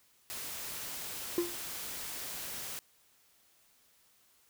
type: noise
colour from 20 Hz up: white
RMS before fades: -41 dBFS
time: 0.3-2.79 s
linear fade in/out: 0 ms
type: tone with exponential decay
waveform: triangle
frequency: 346.5 Hz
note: F4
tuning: 14 cents flat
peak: -22 dBFS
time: 1.38-1.59 s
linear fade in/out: 1 ms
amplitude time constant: 44 ms
effects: white hiss -67 dBFS RMS until 4.49 s